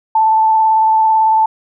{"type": "tone with vibrato", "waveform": "sine", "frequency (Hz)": 880, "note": "A5", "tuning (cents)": 0, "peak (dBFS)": -8, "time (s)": [0.15, 1.46], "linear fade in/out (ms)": 5, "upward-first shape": "sine", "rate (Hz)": 18, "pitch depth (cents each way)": 15, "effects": []}